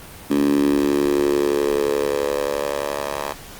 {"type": "tone with high-pass filter sweep", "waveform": "10% pulse", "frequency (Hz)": 71.5, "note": "D2", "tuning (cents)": -46, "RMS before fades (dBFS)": -20, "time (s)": [0.3, 3.33], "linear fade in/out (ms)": 10, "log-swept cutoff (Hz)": [260, 700], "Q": 4.9, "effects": ["pink hiss -39 dBFS RMS until 3.59 s", "Opus 32 kbps"]}